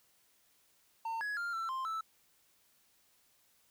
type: tone with pitch steps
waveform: triangle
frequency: 906 / 1677 / 1398 / 1340 / 1049 / 1316 Hz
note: A#5 / G#6 / F6 / E6 / C6 / E6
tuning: -50 / +16 / +1 / +28 / +4 / -3 cents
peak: -33 dBFS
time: 1.05-2.01 s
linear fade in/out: 5 ms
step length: 160 ms
effects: white hiss -70 dBFS RMS until 3.7 s